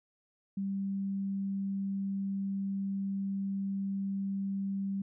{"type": "tone", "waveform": "sine", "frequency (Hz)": 196, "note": "G3", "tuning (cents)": 0, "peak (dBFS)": -31, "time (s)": [0.57, 5.02], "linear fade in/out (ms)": 5, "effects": []}